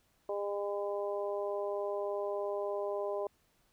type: harmonic tone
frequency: 202.6 Hz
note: G#3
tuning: 43 cents flat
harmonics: 2 / 3 / 4 / 5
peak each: -36 / -36 / -44 / -44 dBFS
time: 0.29-3.27 s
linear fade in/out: 2 ms
effects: pink hiss -72 dBFS RMS until 3.72 s